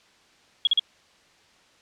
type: tone bursts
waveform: sine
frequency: 3322 Hz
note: G#7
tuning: in tune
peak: -15 dBFS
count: 3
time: 0.65-0.795 s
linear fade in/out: 2 ms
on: 21 ms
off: 41 ms
effects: white hiss -58 dBFS RMS until 1.81 s + low-pass 5000 Hz 12 dB/octave